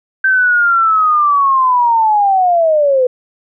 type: linear sweep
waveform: sine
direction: down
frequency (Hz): 1561 to 493.9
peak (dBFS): -8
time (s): 0.24-3.07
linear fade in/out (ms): 5
effects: none